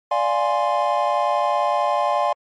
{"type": "chord", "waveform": "triangle", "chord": "D half-diminished seventh", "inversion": "none", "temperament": "equal", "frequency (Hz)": [587.3, 698.5, 830.6, 1046.5], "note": ["D5", "F5", "Ab5", "C6"], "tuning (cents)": [0, 0, 0, 0], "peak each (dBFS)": -21, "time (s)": [0.11, 2.33], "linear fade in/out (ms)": 5, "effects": ["MP3 48 kbps"]}